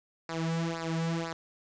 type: tone with flanger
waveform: sawtooth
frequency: 164.81 Hz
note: E3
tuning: in tune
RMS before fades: -32 dBFS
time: 0.29-1.33 s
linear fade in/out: 2 ms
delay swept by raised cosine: 0.31 to 2.91 ms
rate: 2 Hz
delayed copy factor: -1
effects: resampled to 16000 Hz + 9-bit